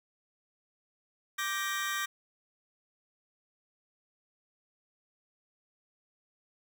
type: chord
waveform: sawtooth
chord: G minor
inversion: second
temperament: just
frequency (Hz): 1176 / 1568 / 1881.6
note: D6 / G6 / Bb6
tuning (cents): +2 / 0 / +16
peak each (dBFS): -32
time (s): 1.38-2.06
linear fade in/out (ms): 10
effects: none